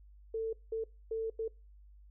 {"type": "tone bursts at uneven times", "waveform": "sine", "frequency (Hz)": 446.9, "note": "A4", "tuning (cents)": 27, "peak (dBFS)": -32, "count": 4, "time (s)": [[0.34, 0.53], [0.72, 0.84], [1.11, 1.3], [1.39, 1.48]], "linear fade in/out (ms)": 5, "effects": ["noise-tail reverb RT60 0.3 s tail -23 dB re dry", "added 50 Hz sine -54 dBFS peak until 2.1 s"]}